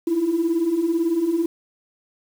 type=beating tone pair; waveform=sine; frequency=318.1 / 336.1 Hz; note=D#4 / E4; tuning=+38 / +34 cents; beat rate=18 Hz; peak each=-24 / -18 dBFS; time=0.07-1.46 s; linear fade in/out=5 ms; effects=tanh soft clip ceiling -13 dBFS + 7-bit